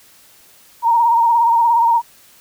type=tone with vibrato; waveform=sine; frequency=932.3 Hz; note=A#5; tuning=in tune; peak=-10 dBFS; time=0.82-2.02 s; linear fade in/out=50 ms; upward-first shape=sine; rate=17 Hz; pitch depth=46 cents each way; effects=white hiss -48 dBFS RMS until 2.4 s